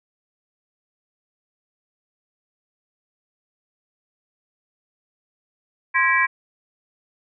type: tone cluster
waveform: sine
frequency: 1045 / 1650 / 1927 / 2311 Hz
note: C6 / G#6 / B6 / D7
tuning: -2 / -12 / -43 / -28 cents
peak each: -21 dBFS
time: 5.94-6.27 s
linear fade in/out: 20 ms
effects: none